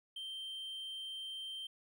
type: tone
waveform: triangle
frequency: 3136 Hz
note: G7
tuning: in tune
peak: -40 dBFS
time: 0.16-1.67 s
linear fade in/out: 5 ms
effects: none